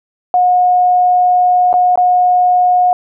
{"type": "tone with dropouts", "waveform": "sine", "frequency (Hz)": 723, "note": "F#5", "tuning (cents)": -40, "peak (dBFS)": -7, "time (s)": [0.34, 2.93], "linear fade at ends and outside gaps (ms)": 1, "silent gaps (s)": [[1.729, 1.739], [1.957, 1.975]], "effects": []}